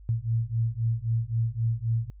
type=beating tone pair; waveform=sine; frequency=112.5 / 116.3 Hz; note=A2 / A#2; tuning=+39 / -4 cents; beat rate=3.8 Hz; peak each=-27 / -27 dBFS; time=0.09-2.1 s; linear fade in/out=0 ms; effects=added 50 Hz sine -45 dBFS peak until 2.2 s